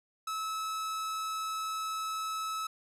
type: tone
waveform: 45% pulse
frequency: 1298 Hz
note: E6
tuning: 27 cents flat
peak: -33 dBFS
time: 0.27-2.67 s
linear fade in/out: 5 ms
effects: resampled to 32000 Hz + 11-bit